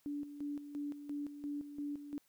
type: tone with tremolo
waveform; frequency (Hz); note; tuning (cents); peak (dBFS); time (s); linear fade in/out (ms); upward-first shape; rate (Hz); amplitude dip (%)
sine; 289.7; D4; -24; -37; 0.06-2.18; 0; square; 2.9; 65
effects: white hiss -73 dBFS RMS until 2.28 s